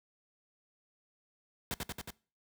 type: noise with echo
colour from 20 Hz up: pink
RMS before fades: -35 dBFS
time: 1.71-1.74 s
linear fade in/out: 0 ms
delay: 91 ms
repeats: 4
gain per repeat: -2 dB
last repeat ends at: 2.104 s
effects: noise-tail reverb RT60 0.4 s tail -23 dB re dry + high-pass 60 Hz 12 dB/octave

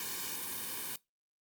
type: noise with comb filter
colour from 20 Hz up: white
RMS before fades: -39 dBFS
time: 0-0.96 s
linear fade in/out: 2 ms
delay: 1.5 ms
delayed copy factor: -0.85
effects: noise-tail reverb RT60 0.2 s tail -21 dB re dry + Opus 48 kbps

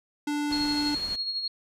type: tone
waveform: square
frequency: 293.7 Hz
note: D4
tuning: in tune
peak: -27 dBFS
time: 0.27-0.95 s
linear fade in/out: 5 ms
type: noise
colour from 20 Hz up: pink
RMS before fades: -41 dBFS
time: 0.5-1.16 s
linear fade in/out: 5 ms
type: tone with tremolo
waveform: sine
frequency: 4295 Hz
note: C8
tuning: 44 cents sharp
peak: -26 dBFS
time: 0.52-1.48 s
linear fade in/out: 5 ms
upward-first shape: sine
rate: 12 Hz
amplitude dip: 50%
effects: low-pass 10000 Hz 12 dB/octave

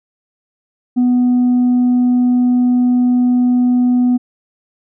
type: tone with tanh clipping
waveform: sine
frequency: 247.4 Hz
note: B3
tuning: 3 cents sharp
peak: -10 dBFS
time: 0.96-4.18 s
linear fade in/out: 20 ms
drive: 1 dB
effects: none

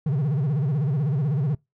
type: tone with vibrato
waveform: triangle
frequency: 142.9 Hz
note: D3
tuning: 47 cents flat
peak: -18 dBFS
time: 0.06-1.55 s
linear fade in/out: 5 ms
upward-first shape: sine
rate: 16 Hz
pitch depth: 210 cents each way
effects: noise-tail reverb RT60 0.2 s tail -25 dB re dry

